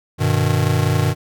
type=chord; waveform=square; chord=G augmented; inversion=none; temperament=just; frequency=98 / 122.5 / 153.12 Hz; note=G2 / B2 / D#3; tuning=0 / -14 / -27 cents; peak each=-20 dBFS; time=0.18-1.15 s; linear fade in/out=50 ms; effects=none